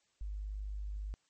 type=tone; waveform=sine; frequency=50.8 Hz; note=G#1; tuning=38 cents flat; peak=-37 dBFS; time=0.21-1.14 s; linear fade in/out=0 ms; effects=white hiss -75 dBFS RMS until 1.29 s + MP3 32 kbps